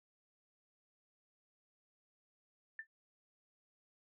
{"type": "tone with exponential decay", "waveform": "sine", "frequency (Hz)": 1778, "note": "A6", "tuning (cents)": 18, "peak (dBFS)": -38, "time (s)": [2.79, 2.87], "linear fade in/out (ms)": 2, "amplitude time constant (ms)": 16, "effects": []}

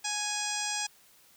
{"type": "harmonic tone with a mistuned harmonic", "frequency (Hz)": 830, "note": "G#5", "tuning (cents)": -1, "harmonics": [1, 2, 3, 4, 5, 6, 7, 8, 9, 10], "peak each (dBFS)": [-38, -40, -39, -40, -45, -38, -38, -42, -38, -43], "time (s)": [0.04, 0.87], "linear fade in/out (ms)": 10, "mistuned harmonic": 1, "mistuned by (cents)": 16, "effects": ["white hiss -60 dBFS RMS until 1.36 s"]}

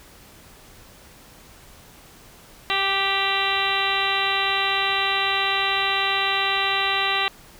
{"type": "harmonic tone with a mistuned harmonic", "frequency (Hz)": 392, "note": "G4", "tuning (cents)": 0, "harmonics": [1, 2, 3, 4, 5, 6, 7, 8, 9, 10], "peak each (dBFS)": [-33, -28, -27, -33, -27, -31, -27, -30, -32, -28], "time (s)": [2.7, 7.28], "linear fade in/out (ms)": 0, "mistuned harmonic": 4, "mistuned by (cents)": -17, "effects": ["pink hiss -48 dBFS RMS until 7.59 s"]}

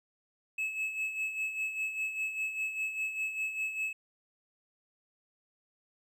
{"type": "tone with tremolo", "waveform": "triangle", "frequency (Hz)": 2591, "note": "E7", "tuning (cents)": -30, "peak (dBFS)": -28, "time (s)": [0.58, 3.93], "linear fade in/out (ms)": 5, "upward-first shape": "sine", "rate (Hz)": 5, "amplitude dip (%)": 60, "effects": []}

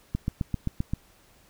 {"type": "click train", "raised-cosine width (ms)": 5, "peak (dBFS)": -14, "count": 7, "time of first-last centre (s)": [0.15, 0.935], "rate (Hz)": 7.64, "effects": ["pink hiss -59 dBFS RMS until 1.49 s"]}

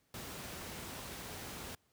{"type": "noise", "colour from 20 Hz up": "pink", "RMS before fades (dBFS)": -45, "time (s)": [0.14, 1.75], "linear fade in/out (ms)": 2, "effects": ["pink hiss -75 dBFS RMS until 1.92 s", "high-pass 60 Hz 12 dB/octave"]}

